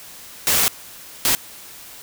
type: noise bursts at uneven times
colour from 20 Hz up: white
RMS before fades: -17 dBFS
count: 2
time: 0.47-0.68 / 1.25-1.35 s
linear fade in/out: 0 ms
effects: white hiss -40 dBFS RMS until 2.02 s